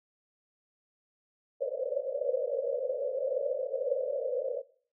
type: band-pass noise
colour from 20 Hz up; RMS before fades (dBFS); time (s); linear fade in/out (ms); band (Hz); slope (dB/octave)
white; -32; 1.6-4.62; 20; 490 to 570; 96
effects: noise-tail reverb RT60 0.5 s tail -20 dB re dry